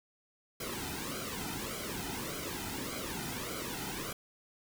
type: noise with flanger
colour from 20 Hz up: pink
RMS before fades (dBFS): -39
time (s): 0.6-4.13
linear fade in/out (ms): 5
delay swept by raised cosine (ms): 1.1 to 1.82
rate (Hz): 1.7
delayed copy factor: -0.75
effects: none